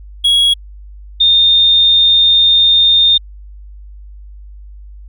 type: tone pair in turn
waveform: triangle / sine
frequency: 3322 / 3644 Hz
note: G#7 / A#7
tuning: 0 / -40 cents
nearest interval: major second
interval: 160 cents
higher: second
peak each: -6 dBFS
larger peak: neither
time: 0.24-0.54 / 1.2-3.18 s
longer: second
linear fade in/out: 10 ms
effects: added 50 Hz sine -31 dBFS peak until 5.08 s